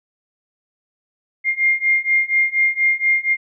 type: beating tone pair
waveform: sine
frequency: 2115 / 2119.2 Hz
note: C7 / C7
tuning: +18 / +22 cents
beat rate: 4.2 Hz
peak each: -18 / -17 dBFS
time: 1.44-3.37 s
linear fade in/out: 50 ms
effects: none